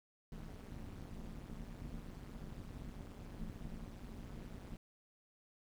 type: noise with amplitude modulation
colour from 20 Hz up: brown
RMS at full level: -44 dBFS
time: 0.32-4.77 s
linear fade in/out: 2 ms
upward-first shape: sine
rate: 192 Hz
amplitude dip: 100%
effects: none